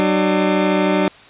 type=tone pair together; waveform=20% pulse; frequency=189.43 / 300.7 Hz; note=F#3 / D4; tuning=+41 / +41 cents; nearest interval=minor sixth; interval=800 cents; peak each=-12 dBFS; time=0-1.08 s; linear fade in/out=0 ms; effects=white hiss -43 dBFS RMS until 1.29 s + resampled to 8000 Hz